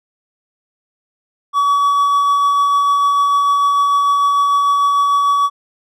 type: tone with tremolo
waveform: triangle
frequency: 1136 Hz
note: C#6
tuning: 42 cents sharp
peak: -8 dBFS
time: 1.53-5.5 s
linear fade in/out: 50 ms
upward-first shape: triangle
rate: 6.7 Hz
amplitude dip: 25%
effects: none